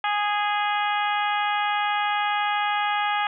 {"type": "harmonic tone", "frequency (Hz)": 413.9, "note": "G#4", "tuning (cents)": -6, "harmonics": [2, 3, 4, 5, 6, 7, 8], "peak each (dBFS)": [-24, -28, -30, -32, -34, -35, -36], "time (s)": [0.04, 3.27], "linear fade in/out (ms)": 2, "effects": []}